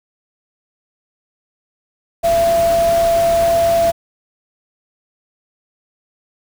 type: tone in noise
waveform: sine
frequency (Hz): 674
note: E5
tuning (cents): +38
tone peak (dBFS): -11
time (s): 2.23-3.92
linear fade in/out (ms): 20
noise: pink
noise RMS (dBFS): -26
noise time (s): 2.23-3.92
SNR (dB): +12
effects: none